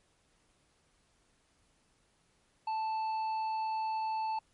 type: harmonic tone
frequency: 880 Hz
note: A5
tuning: in tune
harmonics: 1 / 3 / 5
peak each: -31 / -49 / -52 dBFS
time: 2.67-4.39 s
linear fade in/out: 5 ms
effects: pink hiss -71 dBFS RMS until 4.53 s + MP3 48 kbps